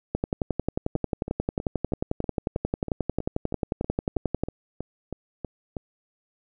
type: two click trains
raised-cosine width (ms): 2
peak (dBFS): -11 / -18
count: 49 / 16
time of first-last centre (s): 0.15-4.436 / 0.96-5.768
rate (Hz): 11.2 / 3.12
effects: none